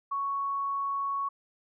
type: tone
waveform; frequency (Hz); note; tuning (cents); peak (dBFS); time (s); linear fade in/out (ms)
sine; 1111; C#6; +4; -28; 0.11-1.29; 10
effects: none